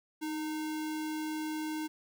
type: tone with sample-and-hold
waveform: sine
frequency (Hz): 311.1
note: D#4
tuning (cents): 0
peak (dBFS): -33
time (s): 0.21-1.88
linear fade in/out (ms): 20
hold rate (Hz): 1225
effects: none